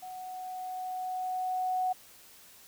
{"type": "tone with level ramp", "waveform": "sine", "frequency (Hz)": 740, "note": "F#5", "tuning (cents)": 0, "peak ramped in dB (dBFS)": [-40, -26], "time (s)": [0.02, 1.93], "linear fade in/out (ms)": 10, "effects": ["white hiss -55 dBFS RMS until 2.67 s"]}